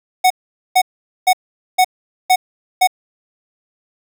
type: tone bursts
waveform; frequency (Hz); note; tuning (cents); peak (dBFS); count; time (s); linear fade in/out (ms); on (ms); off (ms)
square; 740; F#5; 0; -9; 6; 0.24-2.874; 10; 64; 450
effects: none